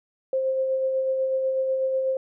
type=tone with tremolo; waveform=sine; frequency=527 Hz; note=C5; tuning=12 cents sharp; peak=-20 dBFS; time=0.33-2.17 s; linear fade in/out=2 ms; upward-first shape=sine; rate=8.1 Hz; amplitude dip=30%; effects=none